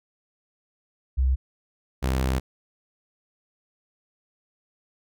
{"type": "tone pair in turn", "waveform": ["sine", "sawtooth"], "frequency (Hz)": [65.1, 65.1], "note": ["C2", "C2"], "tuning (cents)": [-8, -8], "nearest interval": "unison", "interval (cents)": 0, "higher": "neither", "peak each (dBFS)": -18, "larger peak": "neither", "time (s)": [[1.17, 1.36], [2.02, 2.4]], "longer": "second", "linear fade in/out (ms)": 20, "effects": []}